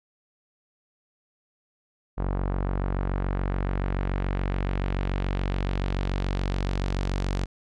sawtooth tone with low-pass filter sweep, 47 Hz, F#1, 28 cents sharp, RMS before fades -27 dBFS, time 2.17-7.46 s, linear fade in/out 20 ms, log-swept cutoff 1100 to 6100 Hz, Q 1.1, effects none

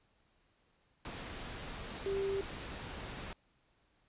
sine tone in noise, 392 Hz, G4, in tune, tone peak -32 dBFS, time 2.06-2.41 s, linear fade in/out 2 ms, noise pink, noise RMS -44 dBFS, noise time 1.05-3.33 s, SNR +9 dB, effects pink hiss -73 dBFS RMS until 4.08 s + resampled to 8000 Hz

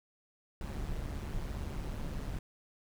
brown noise with amplitude modulation, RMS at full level -35 dBFS, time 0.61-2.39 s, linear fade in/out 2 ms, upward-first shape sine, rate 145 Hz, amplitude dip 60%, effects none

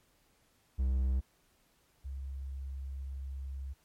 triangle / sine tone pair in turn, 64.9 / 67.54 Hz, C2 / C#2, -13 / -44 cents, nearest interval minor second, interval 69 cents, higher second, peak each -25 / -37 dBFS, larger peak first, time 0.78-1.21 / 2.04-3.74 s, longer second, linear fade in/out 20 ms, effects pink hiss -70 dBFS RMS until 3.84 s + MP3 64 kbps

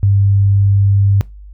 sine tone, 99.4 Hz, G2, 25 cents sharp, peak -8 dBFS, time 0.03-1.21 s, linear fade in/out 0 ms, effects noise-tail reverb RT60 0.2 s tail -20 dB re dry + added 50 Hz sine -32 dBFS peak until 1.53 s

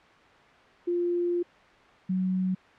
sine tone pair in turn, 349.3 / 186 Hz, F4 / F#3, 0 / +9 cents, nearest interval major seventh, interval 1091 cents, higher first, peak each -24 dBFS, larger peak neither, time 0.87-1.43 / 2.09-2.55 s, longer first, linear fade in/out 10 ms, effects white hiss -54 dBFS RMS until 2.78 s + low-pass 2000 Hz 12 dB/octave

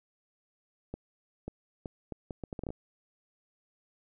accelerating click train, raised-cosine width 2 ms, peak -24 dBFS, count 12, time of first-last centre 0.94-2.704 s, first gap 540 ms, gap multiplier 0.7, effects none

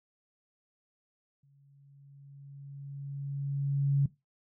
sine tone with exponential growth, 139.9 Hz, C#3, 16 cents sharp, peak -21 dBFS, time 1.43-4.06 s, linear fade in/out 5 ms, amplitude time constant 570 ms, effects noise-tail reverb RT60 0.2 s tail -18 dB re dry

